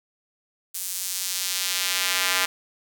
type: tone with high-pass filter sweep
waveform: square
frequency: 92.5 Hz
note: F#2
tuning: in tune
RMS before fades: -26 dBFS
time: 0.74-2.46 s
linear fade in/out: 10 ms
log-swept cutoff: 9000 to 1600 Hz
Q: 0.8
effects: none